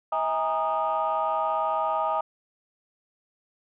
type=tone cluster; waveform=sine; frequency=640 / 818 / 936 / 1237 Hz; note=D#5 / G#5 / A#5 / D#6; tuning=+49 / -26 / +7 / -10 cents; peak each=-28 dBFS; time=0.12-2.21 s; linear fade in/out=5 ms; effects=tanh soft clip ceiling -16 dBFS